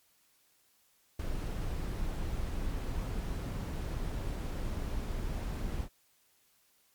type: noise with ADSR envelope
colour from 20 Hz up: brown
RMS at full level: -33 dBFS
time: 1.19-5.89 s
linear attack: 6 ms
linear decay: 19 ms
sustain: -2 dB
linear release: 69 ms
effects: white hiss -69 dBFS RMS until 6.94 s + MP3 96 kbps